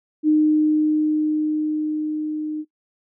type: tone with level ramp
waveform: sine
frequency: 306.4 Hz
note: D#4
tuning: 27 cents flat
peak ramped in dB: -12 to -24 dBFS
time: 0.23-2.65 s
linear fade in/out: 50 ms
effects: noise-tail reverb RT60 0.1 s tail -20 dB re dry